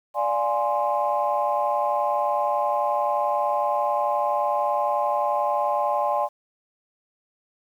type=chord; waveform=sine; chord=D half-diminished seventh; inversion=none; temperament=equal; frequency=587.3 / 698.5 / 830.6 / 1046.5 Hz; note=D5 / F5 / Ab5 / C6; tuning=0 / 0 / 0 / 0 cents; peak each=-25 / -28 / -24 / -26 dBFS; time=0.14-6.29 s; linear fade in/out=50 ms; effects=tanh soft clip ceiling -11 dBFS + 9-bit